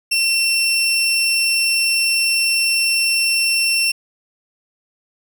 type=tone pair together; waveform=40% pulse; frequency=2710 / 5420 Hz; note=E7 / E8; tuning=+47 / +47 cents; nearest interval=octave; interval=1200 cents; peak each=-16 / -19 dBFS; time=0.11-3.92 s; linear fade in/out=10 ms; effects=none